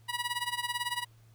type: tone with tremolo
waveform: 15% pulse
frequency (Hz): 968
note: B5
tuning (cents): -35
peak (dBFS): -22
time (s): 0.08-1.05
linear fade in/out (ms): 20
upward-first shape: sine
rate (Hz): 18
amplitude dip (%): 85
effects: added 113 Hz sine -56 dBFS peak until 1.34 s + pink hiss -67 dBFS RMS until 1.34 s